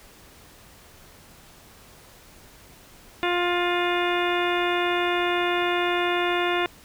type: harmonic tone with a mistuned harmonic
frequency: 352.1 Hz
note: F4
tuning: 14 cents sharp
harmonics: 1 / 2 / 3 / 4 / 5 / 6 / 7 / 8 / 10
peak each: -25 / -28 / -30 / -31 / -32 / -33 / -33 / -34 / -35 dBFS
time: 3.23-6.66 s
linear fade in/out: 0 ms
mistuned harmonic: 8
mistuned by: +19 cents
effects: pink hiss -50 dBFS RMS until 6.84 s